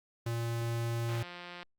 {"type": "tone", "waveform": "square", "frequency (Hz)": 116.54, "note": "A#2", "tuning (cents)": 0, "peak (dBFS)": -32, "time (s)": [0.26, 1.23], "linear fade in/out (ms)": 5}
{"type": "click train", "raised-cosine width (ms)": 0.3, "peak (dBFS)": -29, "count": 96, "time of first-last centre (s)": [1.09, 1.63], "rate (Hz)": 176}
{"effects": ["Opus 48 kbps"]}